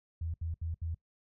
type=tone bursts; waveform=sine; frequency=82.3 Hz; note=E2; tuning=2 cents flat; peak=-33 dBFS; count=4; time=0.21-0.946 s; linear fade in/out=5 ms; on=130 ms; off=72 ms; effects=noise-tail reverb RT60 0.1 s tail -21 dB re dry